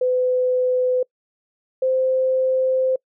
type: tone pair in turn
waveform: sine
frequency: 505 / 519.5 Hz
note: B4 / C5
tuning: +39 / -12 cents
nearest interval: unison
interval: 49 cents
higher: second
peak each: -16 dBFS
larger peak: neither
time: 0.01-1.03 / 1.82-2.96 s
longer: second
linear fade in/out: 5 ms
effects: noise-tail reverb RT60 0.1 s tail -26 dB re dry